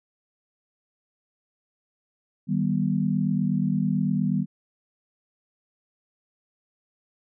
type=chord; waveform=sine; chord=Eb augmented; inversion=none; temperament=just; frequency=155.56 / 194.45 / 243.1 Hz; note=Eb3 / G3 / B3; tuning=0 / -14 / -27 cents; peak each=-26 / -24 / -27 dBFS; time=2.47-4.46 s; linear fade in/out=50 ms; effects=none